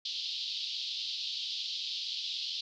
white band-pass noise, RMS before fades -37 dBFS, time 0.05-2.61 s, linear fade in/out 5 ms, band 3100 to 4700 Hz, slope 48 dB/octave, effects none

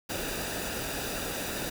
pink noise with comb filter, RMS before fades -34 dBFS, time 0.09-1.7 s, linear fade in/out 10 ms, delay 0.93 ms, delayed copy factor -0.55, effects none

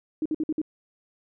sine tone bursts, 311.1 Hz, D#4, in tune, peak -23 dBFS, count 5, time 0.22-0.616 s, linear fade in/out 2 ms, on 36 ms, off 54 ms, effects none

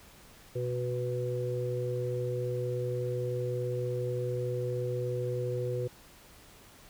harmonic tone, 123.47 Hz, B2, in tune, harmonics 1 / 3 / 4, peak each -33 / -36 / -34 dBFS, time 0.55-5.88 s, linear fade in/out 10 ms, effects pink hiss -55 dBFS RMS until 6.89 s

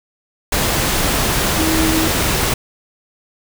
sine tone in noise, 319.4 Hz, D#4, 45 cents sharp, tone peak -17 dBFS, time 1.58-2.08 s, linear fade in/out 5 ms, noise pink, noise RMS -17 dBFS, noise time 0.52-2.54 s, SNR -3 dB, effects none

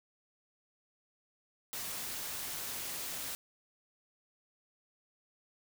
white noise, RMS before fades -40 dBFS, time 1.73-3.35 s, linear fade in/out 0 ms, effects none

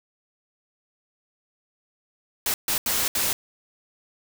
white noise bursts at uneven times, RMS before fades -24 dBFS, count 4, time 2.46-2.54 / 2.68-2.78 / 2.86-3.08 / 3.15-3.33 s, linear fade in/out 2 ms, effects none

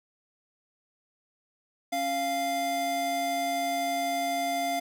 square tone pair together, 276.2 / 696 Hz, C#4 / F5, -6 / -6 cents, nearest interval octave + major third, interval 1600 cents, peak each -36 / -28 dBFS, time 1.92-4.8 s, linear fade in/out 10 ms, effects none

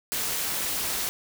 white noise with amplitude modulation, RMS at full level -26 dBFS, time 0.12-1.09 s, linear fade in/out 0 ms, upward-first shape sine, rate 259 Hz, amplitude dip 60%, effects none

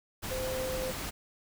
sine tone in noise, 517 Hz, C5, 21 cents flat, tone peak -33 dBFS, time 0.3-0.92 s, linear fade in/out 20 ms, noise pink, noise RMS -37 dBFS, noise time 0.22-1.11 s, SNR +1 dB, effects none

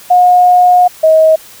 sine tone pair in turn, 720 / 634.6 Hz, F#5 / D#5, -47 / +34 cents, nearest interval major second, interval 219 cents, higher first, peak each -3 dBFS, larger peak neither, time 0.1-0.88 / 1.03-1.36 s, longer first, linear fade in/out 10 ms, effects white hiss -36 dBFS RMS until 1.6 s

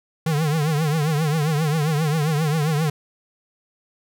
square tone with vibrato, 153.6 Hz, D#3, 22 cents flat, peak -19 dBFS, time 0.26-2.9 s, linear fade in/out 5 ms, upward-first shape triangle, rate 7.5 Hz, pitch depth 140 cents each way, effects none

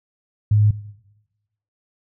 sine tone, 105.3 Hz, G#2, 24 cents sharp, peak -12 dBFS, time 0.51-0.71 s, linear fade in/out 5 ms, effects noise-tail reverb RT60 1.0 s tail -18 dB re dry

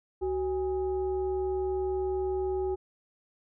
sine tone with frequency modulation, 375.6 Hz, F#4, 26 cents sharp, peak -27 dBFS, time 0.21-2.76 s, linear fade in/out 20 ms, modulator 442 Hz, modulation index 0.53, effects none

